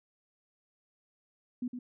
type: tone with echo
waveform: sine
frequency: 247.1 Hz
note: B3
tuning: 1 cent sharp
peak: -31 dBFS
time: 1.62-1.68 s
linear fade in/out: 5 ms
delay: 110 ms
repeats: 1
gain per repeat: -6 dB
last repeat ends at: 1.79 s
effects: none